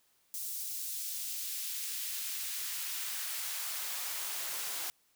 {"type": "noise with high-pass filter sweep", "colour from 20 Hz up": "white", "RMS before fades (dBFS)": -38, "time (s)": [0.34, 4.9], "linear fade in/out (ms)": 0, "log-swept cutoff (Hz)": [6400, 450], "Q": 0.7, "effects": ["white hiss -71 dBFS RMS until 5.15 s"]}